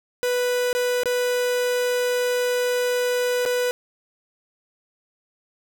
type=tone with dropouts; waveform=45% pulse; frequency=493.9 Hz; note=B4; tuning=in tune; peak=-20 dBFS; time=0.23-3.71 s; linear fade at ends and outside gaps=0 ms; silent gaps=0.729-0.75 / 1.034-1.057 / 3.453-3.46 s; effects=none